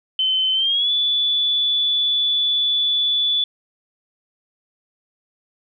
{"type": "tone with pitch glide", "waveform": "sine", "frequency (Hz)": [3063, 3458], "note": ["G7", "A7"], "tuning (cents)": [-41, -31], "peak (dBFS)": -16, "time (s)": [0.19, 3.44], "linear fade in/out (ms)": 2, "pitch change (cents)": 210, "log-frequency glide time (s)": [0.54, 0.91], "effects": []}